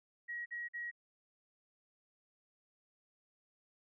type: tone bursts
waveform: sine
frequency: 1903 Hz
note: A#6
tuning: 35 cents sharp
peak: -39 dBFS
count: 3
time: 0.28-0.914 s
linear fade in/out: 20 ms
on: 180 ms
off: 47 ms
effects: none

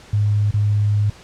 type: tone with dropouts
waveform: sine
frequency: 103.83 Hz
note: G#2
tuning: in tune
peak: -14 dBFS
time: 0.13-1.1 s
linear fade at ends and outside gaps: 5 ms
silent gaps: 0.51-0.539 s
effects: pink hiss -44 dBFS RMS until 1.23 s + low-pass 7000 Hz 12 dB/octave

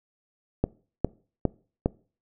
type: click train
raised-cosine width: 2 ms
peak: -8 dBFS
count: 4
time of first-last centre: 0.64-1.86 s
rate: 2.46 Hz
effects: noise-tail reverb RT60 0.4 s tail -23 dB re dry

